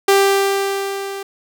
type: tone with level ramp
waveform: sawtooth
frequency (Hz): 393.9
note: G4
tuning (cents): +8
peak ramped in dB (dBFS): -5 to -22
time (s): 0.08-1.23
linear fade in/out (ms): 5
effects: none